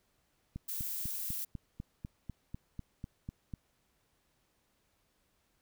click train, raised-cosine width 5 ms, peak -28 dBFS, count 13, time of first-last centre 0.56-3.538 s, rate 4.03 Hz
violet noise, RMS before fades -38 dBFS, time 0.68-1.45 s, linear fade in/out 10 ms
effects pink hiss -75 dBFS RMS until 5.61 s

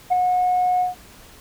sine tone with ADSR envelope, 727 Hz, F#5, 31 cents flat, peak -10 dBFS, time 0.1-0.95 s, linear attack 26 ms, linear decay 7 ms, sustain -5 dB, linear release 140 ms, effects tanh soft clip ceiling -12 dBFS + pink hiss -46 dBFS RMS until 1.4 s

